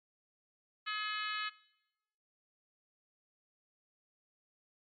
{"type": "harmonic tone with a mistuned harmonic", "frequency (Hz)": 424.6, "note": "G#4", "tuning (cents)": 38, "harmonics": [3, 4, 5, 6, 7, 8, 9, 10], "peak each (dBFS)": [-39, -41, -45, -44, -44, -50, -48, -48], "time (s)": [0.86, 1.5], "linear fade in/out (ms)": 20, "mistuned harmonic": 7, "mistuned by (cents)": 16, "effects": ["noise-tail reverb RT60 0.9 s tail -21 dB re dry", "MP3 64 kbps"]}